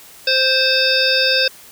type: harmonic tone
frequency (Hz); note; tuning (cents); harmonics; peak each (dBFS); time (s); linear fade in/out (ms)
523.3; C5; 0; 1 / 3 / 5 / 7 / 9 / 10; -20 / -20 / -20 / -20 / -20 / -20; 0.27-1.48; 5
effects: white hiss -42 dBFS RMS until 1.71 s